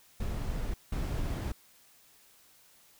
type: noise bursts at uneven times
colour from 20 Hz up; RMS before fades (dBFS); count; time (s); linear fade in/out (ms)
brown; -33; 2; 0.2-0.74 / 0.92-1.52; 5
effects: white hiss -61 dBFS RMS until 2.99 s